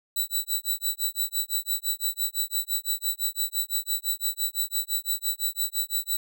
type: tone with tremolo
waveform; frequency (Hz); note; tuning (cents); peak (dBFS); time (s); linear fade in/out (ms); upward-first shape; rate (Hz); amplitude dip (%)
5% pulse; 3951; B7; 0; -15; 0.16-6.17; 5; sine; 5.9; 100
effects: none